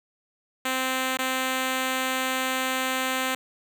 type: tone with dropouts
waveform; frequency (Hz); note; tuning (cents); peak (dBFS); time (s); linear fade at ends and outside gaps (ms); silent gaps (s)
5% pulse; 260; C4; -11; -13; 0.65-3.35; 5; 1.173-1.188
effects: none